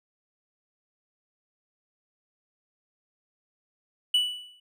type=tone with exponential decay; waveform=triangle; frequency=2960 Hz; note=F#7; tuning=in tune; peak=-16 dBFS; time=4.14-4.6 s; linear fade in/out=5 ms; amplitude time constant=100 ms; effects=none